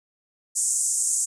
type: band-pass noise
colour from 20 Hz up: pink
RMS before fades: -24 dBFS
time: 0.55-1.26 s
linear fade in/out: 20 ms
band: 6900 to 9000 Hz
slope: 48 dB/octave
effects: none